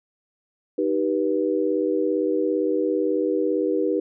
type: chord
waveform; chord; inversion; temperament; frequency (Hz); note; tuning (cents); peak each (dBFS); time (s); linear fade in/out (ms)
sine; Eb augmented; none; just; 311.1 / 388.9 / 486.1; Eb4 / G4 / B4; 0 / -14 / -28; -24; 0.78-4; 5
effects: none